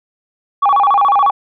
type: tone with vibrato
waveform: sine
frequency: 955 Hz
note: A#5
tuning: 42 cents sharp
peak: -7 dBFS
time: 0.62-1.31 s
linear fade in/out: 10 ms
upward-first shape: square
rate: 14 Hz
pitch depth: 290 cents each way
effects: tanh soft clip ceiling -5 dBFS